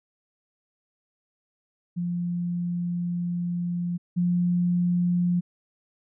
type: tone pair in turn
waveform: sine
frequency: 174.61 / 176.23 Hz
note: F3 / F3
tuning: 0 / +16 cents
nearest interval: unison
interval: 16 cents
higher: second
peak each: -25 / -20 dBFS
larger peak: second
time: 1.96-3.98 / 4.16-5.41 s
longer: first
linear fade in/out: 20 ms
effects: none